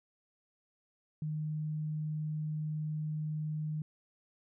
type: tone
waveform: sine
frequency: 153.6 Hz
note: D#3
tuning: 22 cents flat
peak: -33 dBFS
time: 1.22-3.82 s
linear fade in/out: 2 ms
effects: none

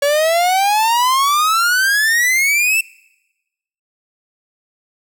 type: exponential sweep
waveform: 45% pulse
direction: up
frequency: 561 to 2690 Hz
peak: -12 dBFS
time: 0.02-2.81 s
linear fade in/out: 5 ms
effects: noise-tail reverb RT60 1.0 s tail -24 dB re dry

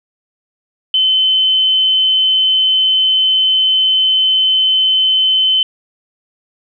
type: tone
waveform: sine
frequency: 3058 Hz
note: G7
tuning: 44 cents flat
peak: -9 dBFS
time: 0.94-5.63 s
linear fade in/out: 2 ms
effects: none

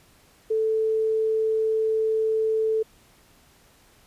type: tone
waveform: sine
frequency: 440 Hz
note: A4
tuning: in tune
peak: -20 dBFS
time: 0.5-2.83 s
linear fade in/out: 10 ms
effects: pink hiss -57 dBFS RMS until 4.06 s + resampled to 32000 Hz

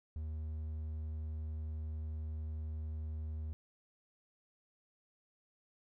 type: tone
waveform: triangle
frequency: 77.78 Hz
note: D#2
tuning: in tune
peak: -36 dBFS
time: 0.16-3.53 s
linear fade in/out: 0 ms
effects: none

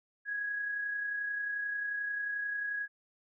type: tone with amplitude modulation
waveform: sine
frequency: 1661.2 Hz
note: G#6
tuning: in tune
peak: -31 dBFS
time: 0.25-2.88 s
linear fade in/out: 50 ms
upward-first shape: sine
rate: 31.3 Hz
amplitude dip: 35%
effects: none

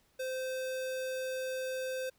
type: tone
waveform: square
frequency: 518 Hz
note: C5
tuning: 17 cents flat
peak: -35 dBFS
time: 0.19-2.1 s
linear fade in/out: 10 ms
effects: pink hiss -70 dBFS RMS until 2.18 s

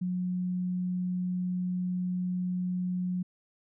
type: tone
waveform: sine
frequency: 181.1 Hz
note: F#3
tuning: 37 cents flat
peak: -28 dBFS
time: 0.01-3.23 s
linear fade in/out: 10 ms
effects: none

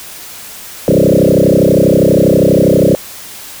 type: tone with frequency modulation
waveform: sine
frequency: 352.4 Hz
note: F4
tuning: 16 cents sharp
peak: -5 dBFS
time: 0.88-2.95 s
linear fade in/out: 0 ms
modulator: 32.4 Hz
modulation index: 7
effects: white hiss -30 dBFS RMS until 3.6 s

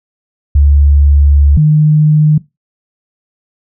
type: tone pair in turn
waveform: sine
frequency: 71.7 / 152.41 Hz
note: D2 / D#3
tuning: -41 / -35 cents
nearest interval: octave + minor second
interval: 1306 cents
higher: second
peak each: -4 dBFS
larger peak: neither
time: 0.55-1.57 / 1.57-2.38 s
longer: first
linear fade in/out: 5 ms
effects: noise-tail reverb RT60 0.2 s tail -19 dB re dry

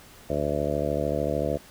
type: harmonic tone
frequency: 73.42 Hz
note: D2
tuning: in tune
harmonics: 1 / 2 / 3 / 4 / 5 / 6 / 7 / 8 / 9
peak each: -34 / -33 / -35 / -33 / -35 / -34 / -30 / -31 / -32 dBFS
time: 0.29-1.58 s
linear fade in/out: 20 ms
effects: pink hiss -50 dBFS RMS until 1.7 s

